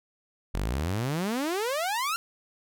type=exponential sweep; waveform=sawtooth; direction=up; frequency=42.33 to 1396.9 Hz; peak=-23 dBFS; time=0.54-2.16 s; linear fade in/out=0 ms; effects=none